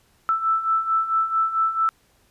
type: beating tone pair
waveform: sine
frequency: 1318.5 / 1323 Hz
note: E6 / E6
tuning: 0 / +6 cents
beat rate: 4.5 Hz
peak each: -25 / -20 dBFS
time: 0.29-1.89 s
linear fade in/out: 0 ms
effects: pink hiss -61 dBFS RMS until 2.3 s + resampled to 32000 Hz